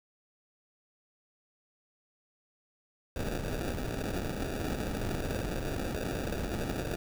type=noise with sample-and-hold; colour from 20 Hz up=pink; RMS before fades=-34 dBFS; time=3.16-6.96 s; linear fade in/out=2 ms; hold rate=1050 Hz; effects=none